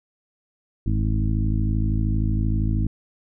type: harmonic tone with a mistuned harmonic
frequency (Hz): 52.9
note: G#1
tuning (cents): +33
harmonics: 1 / 2 / 3 / 4 / 5 / 6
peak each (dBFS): -22 / -23 / -31 / -29 / -33 / -33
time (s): 0.86-2.87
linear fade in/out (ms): 5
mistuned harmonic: 1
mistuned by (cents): -150
effects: none